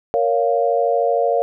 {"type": "chord", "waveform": "sine", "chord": "Bb minor", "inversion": "none", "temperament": "just", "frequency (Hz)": [466.2, 559.4, 699.2], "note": ["Bb4", "Db5", "F5"], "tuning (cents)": [0, 16, 2], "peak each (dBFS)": -19, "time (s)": [0.14, 1.42], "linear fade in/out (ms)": 0, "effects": []}